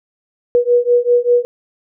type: beating tone pair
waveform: sine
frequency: 482.1 / 487.2 Hz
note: B4 / B4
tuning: -42 / -24 cents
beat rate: 5.1 Hz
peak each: -13 dBFS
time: 0.55-1.45 s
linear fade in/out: 0 ms
effects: none

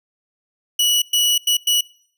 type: tone bursts at uneven times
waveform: sawtooth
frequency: 2936 Hz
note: F#7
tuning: 14 cents flat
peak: -11 dBFS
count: 4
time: 0.79-1.02 / 1.13-1.38 / 1.47-1.57 / 1.67-1.81 s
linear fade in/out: 5 ms
effects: noise-tail reverb RT60 0.6 s tail -23 dB re dry

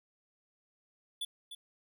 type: tone with echo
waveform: square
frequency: 3455 Hz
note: A7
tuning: 32 cents flat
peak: -35 dBFS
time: 1.21-1.25 s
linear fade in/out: 5 ms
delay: 300 ms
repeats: 1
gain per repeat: -9 dB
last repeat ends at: 1.55 s
effects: none

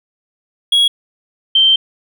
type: tone pair in turn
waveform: triangle / sine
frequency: 3322 / 3129 Hz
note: G#7 / G7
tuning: 0 / -4 cents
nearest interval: minor second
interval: 104 cents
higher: first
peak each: -7 dBFS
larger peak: neither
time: 0.72-0.88 / 1.55-1.76 s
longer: second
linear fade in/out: 5 ms
effects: none

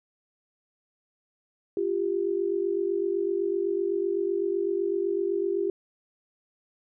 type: tone pair together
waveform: sine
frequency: 347.8 / 395.7 Hz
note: F4 / G4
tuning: -7 / +16 cents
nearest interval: major second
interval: 223 cents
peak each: -28 / -26 dBFS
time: 1.77-5.7 s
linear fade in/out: 2 ms
effects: none

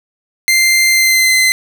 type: tone with pitch glide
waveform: sawtooth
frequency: 2088 to 2057 Hz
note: C7 to C7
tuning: -4 to -30 cents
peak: -5 dBFS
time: 0.48-1.52 s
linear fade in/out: 0 ms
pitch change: -26 cents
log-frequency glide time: 0.9-1.34 s
effects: none

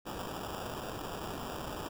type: noise with sample-and-hold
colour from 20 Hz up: white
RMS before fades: -40 dBFS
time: 0.05-1.89 s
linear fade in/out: 20 ms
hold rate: 2100 Hz
effects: none

